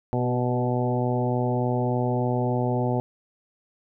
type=harmonic tone with a mistuned harmonic; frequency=123.47 Hz; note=B2; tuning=in tune; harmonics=1 / 2 / 3 / 4 / 5 / 6 / 7; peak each=-25 / -28 / -30 / -31 / -32 / -33 / -33 dBFS; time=0.13-3 s; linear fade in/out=0 ms; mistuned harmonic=3; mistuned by=+15 cents; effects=none